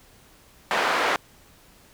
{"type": "band-pass noise", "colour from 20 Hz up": "white", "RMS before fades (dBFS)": -23, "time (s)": [0.71, 1.16], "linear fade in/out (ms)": 0, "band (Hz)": [440, 1600], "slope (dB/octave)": 12, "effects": ["pink hiss -54 dBFS RMS until 1.93 s"]}